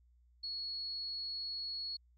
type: tone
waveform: sine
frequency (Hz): 4353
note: C#8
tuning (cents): -32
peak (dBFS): -38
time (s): 0.43-1.97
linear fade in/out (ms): 10
effects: added 60 Hz sine -64 dBFS peak until 2.17 s